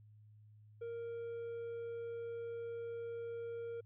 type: tone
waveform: triangle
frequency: 466.2 Hz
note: A#4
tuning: in tune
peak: -39 dBFS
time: 0.81-3.81 s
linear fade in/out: 10 ms
effects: added 106 Hz sine -58 dBFS peak until 3.85 s + resampled to 8000 Hz